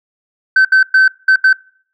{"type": "tone bursts at uneven times", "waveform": "sine", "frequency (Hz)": 1537, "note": "G6", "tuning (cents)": -35, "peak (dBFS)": -3, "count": 5, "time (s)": [[0.56, 0.65], [0.72, 0.83], [0.94, 1.08], [1.28, 1.36], [1.44, 1.53]], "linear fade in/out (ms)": 5, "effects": ["noise-tail reverb RT60 0.5 s tail -23 dB re dry", "tanh soft clip ceiling -4 dBFS"]}